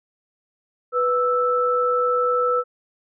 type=tone pair together; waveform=sine; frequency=493.8 / 1318.3 Hz; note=B4 / E6; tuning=0 / 0 cents; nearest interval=octave + perfect fourth; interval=1700 cents; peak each=-20 dBFS; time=0.92-2.64 s; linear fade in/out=50 ms; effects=none